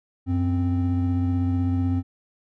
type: tone pair together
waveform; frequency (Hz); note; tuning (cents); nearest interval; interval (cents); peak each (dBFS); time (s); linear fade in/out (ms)
triangle; 92.5 / 261.6; F#2 / C4; 0 / 0; octave + tritone; 1800; -20 / -22; 0.26-2.03; 50
effects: none